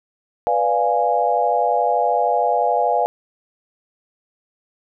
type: chord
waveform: sine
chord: B diminished seventh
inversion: none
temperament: equal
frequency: 493.9 / 587.3 / 698.5 / 830.6 Hz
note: B4 / D5 / F5 / Ab5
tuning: 0 / 0 / 0 / 0 cents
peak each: -22 / -23 / -19 / -20 dBFS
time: 0.47-3.06 s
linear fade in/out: 0 ms
effects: none